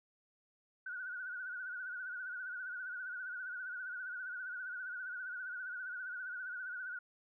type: tone with vibrato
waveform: sine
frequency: 1480 Hz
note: F#6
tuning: in tune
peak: -40 dBFS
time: 0.86-6.99 s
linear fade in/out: 5 ms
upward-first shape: sine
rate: 15 Hz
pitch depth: 70 cents each way
effects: none